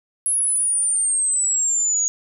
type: exponential sweep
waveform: sine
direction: down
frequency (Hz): 10730 to 6670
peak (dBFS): -17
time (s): 0.26-2.08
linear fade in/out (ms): 0
effects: none